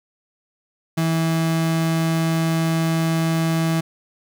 35% pulse tone, 163.1 Hz, E3, 18 cents flat, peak -16 dBFS, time 0.97-3.81 s, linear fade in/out 10 ms, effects none

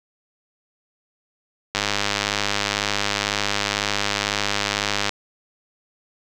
click train, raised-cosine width 0.2 ms, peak -3 dBFS, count 342, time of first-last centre 1.75-5.093 s, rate 102 Hz, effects none

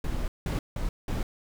brown noise bursts at uneven times, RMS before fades -29 dBFS, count 4, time 0.04-0.28 / 0.46-0.59 / 0.76-0.89 / 1.08-1.23 s, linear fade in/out 2 ms, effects none

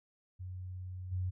sine tone with level steps, 91.8 Hz, F#2, 13 cents flat, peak -40 / -32 dBFS, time 0.39-1.31 s, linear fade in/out 20 ms, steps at 1.11 s, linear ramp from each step 20 ms, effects none

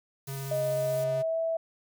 square tone with vibrato, 136.3 Hz, C#3, 29 cents flat, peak -35 dBFS, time 0.27-1.23 s, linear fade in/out 20 ms, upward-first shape square, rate 16 Hz, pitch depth 10 cents each way
white high-pass noise, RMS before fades -45 dBFS, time 0.27-1.04 s, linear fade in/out 2 ms, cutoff 4000 Hz, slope 12 dB/octave
sine tone with pitch glide, 622.3 to 655.5 Hz, D#5 to E5, 0 to -10 cents, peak -26 dBFS, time 0.51-1.57 s, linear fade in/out 5 ms, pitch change +90 cents, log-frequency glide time 0.71-1.39 s
effects none

